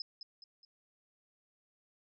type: tone with echo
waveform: sine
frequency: 5100 Hz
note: D#8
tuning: 42 cents sharp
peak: -37 dBFS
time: 0-0.02 s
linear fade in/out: 2 ms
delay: 210 ms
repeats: 3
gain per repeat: -7 dB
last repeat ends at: 0.65 s
effects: none